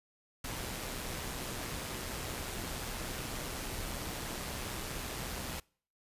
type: noise with amplitude modulation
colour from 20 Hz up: pink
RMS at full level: -38 dBFS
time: 0.44-5.6 s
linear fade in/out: 5 ms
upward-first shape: sine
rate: 127 Hz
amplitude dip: 35%
effects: noise-tail reverb RT60 0.5 s tail -26 dB re dry + resampled to 32000 Hz